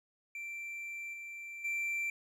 triangle tone with level steps, 2349 Hz, D7, in tune, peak -38 / -41 / -31 dBFS, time 0.35-2.1 s, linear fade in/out 2 ms, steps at 1.13 / 1.64 s, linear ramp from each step 10 ms, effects none

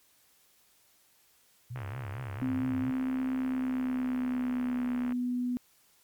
sine tone with vibrato, 110.2 Hz, A2, 3 cents sharp, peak -36 dBFS, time 1.7-2.91 s, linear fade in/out 10 ms, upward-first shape sine, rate 4.4 Hz, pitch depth 260 cents each way
click train, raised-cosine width 0.5 ms, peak -27 dBFS, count 232, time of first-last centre 1.76-5.122 s, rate 68.7 Hz
sine tone with pitch glide, 259.1 to 247 Hz, C4 to B3, -17 to 0 cents, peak -28 dBFS, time 2.42-5.57 s, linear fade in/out 0 ms, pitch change -83 cents, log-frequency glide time 3.38-4.92 s
effects white hiss -65 dBFS RMS until 6.03 s + MP3 96 kbps

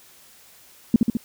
sine tone with echo, 230.3 Hz, A#3, 21 cents flat, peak -9 dBFS, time 0.94-0.96 s, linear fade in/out 2 ms, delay 70 ms, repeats 3, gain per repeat -3 dB, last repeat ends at 1.17 s, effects white hiss -51 dBFS RMS until 1.24 s

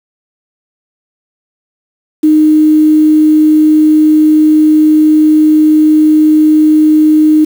sine tone with quantisation, 308.2 Hz, D#4, 16 cents flat, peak -3 dBFS, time 2.23-7.45 s, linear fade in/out 10 ms, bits 5, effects none

